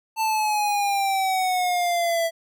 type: exponential sweep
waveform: square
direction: down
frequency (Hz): 890 to 659.3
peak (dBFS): -21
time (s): 0.16-2.31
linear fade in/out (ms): 50
effects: none